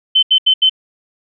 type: tone bursts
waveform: sine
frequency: 3066 Hz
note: G7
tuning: 39 cents flat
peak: -7 dBFS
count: 4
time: 0.15-0.696 s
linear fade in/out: 10 ms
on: 78 ms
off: 78 ms
effects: none